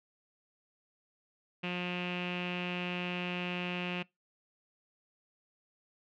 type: tone with low-pass filter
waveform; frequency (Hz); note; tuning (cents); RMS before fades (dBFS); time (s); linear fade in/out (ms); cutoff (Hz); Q
sawtooth; 178.3; F3; +36; -36; 1.63-4.03; 10; 2700; 7.6
effects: noise-tail reverb RT60 0.2 s tail -24 dB re dry

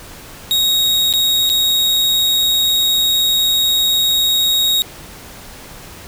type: tone with dropouts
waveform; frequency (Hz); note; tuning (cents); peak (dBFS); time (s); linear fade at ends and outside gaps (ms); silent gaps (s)
40% pulse; 3772; A#7; +20; -11; 0.51-4.82; 0; 1.127-1.137 / 1.493-1.499
effects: pink hiss -36 dBFS RMS until 6.07 s

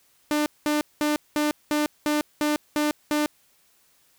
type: tone bursts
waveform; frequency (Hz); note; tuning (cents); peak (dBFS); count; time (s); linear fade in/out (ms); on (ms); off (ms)
sawtooth; 298.8; D4; +30; -17; 9; 0.31-3.26; 0; 150; 200
effects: white hiss -62 dBFS RMS until 4.18 s

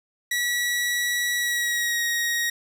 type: tone with pitch glide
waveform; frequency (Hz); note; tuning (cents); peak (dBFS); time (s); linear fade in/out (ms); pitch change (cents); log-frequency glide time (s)
sawtooth; 1936 to 1884.1; B6 to A#6; -35 to +18; -19; 0.31-2.5; 5; -47; 1.36-2.04
effects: none

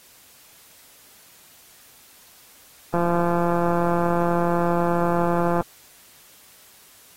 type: click train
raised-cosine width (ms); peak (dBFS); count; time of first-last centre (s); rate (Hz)
1; -9; 460; 2.94-5.609; 172
effects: white hiss -51 dBFS RMS until 7.16 s + AAC 48 kbps

